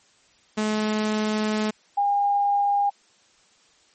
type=tone pair in turn; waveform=sawtooth / sine; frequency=214.3 / 809.1 Hz; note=A3 / G#5; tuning=-45 / -45 cents; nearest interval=octave + major seventh; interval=2300 cents; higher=second; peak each=-18 dBFS; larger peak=neither; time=0.57-1.71 / 1.97-2.9 s; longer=first; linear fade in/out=10 ms; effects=white hiss -59 dBFS RMS until 3.94 s + MP3 32 kbps